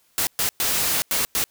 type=noise bursts at uneven times; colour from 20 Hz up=white; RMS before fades=-22 dBFS; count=5; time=0.18-0.27 / 0.39-0.49 / 0.6-1.02 / 1.11-1.25 / 1.35-1.44 s; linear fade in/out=0 ms; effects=white hiss -62 dBFS RMS until 1.5 s